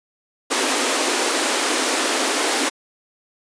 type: high-pass noise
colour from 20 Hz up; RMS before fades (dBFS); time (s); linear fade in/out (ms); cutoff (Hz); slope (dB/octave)
pink; -20; 0.5-2.7; 20; 250; 96
effects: resampled to 22050 Hz